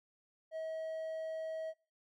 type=tone; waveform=triangle; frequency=640 Hz; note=D#5; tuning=49 cents sharp; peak=-36 dBFS; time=0.51-1.74 s; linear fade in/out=50 ms; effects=noise-tail reverb RT60 0.3 s tail -20 dB re dry